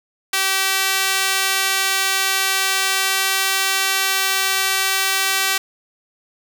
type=tone with high-pass filter; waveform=sawtooth; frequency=385.7 Hz; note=G4; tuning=28 cents flat; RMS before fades=-19 dBFS; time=0.33-5.58 s; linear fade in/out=5 ms; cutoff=1700 Hz; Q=0.65; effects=none